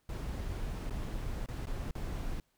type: noise with dropouts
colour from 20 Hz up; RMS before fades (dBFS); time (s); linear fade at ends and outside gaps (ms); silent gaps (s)
brown; -37; 0.09-2.4; 2; 0.899-0.906 / 1.461-1.485 / 1.657-1.669 / 1.91-1.952
effects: pink hiss -75 dBFS RMS until 2.57 s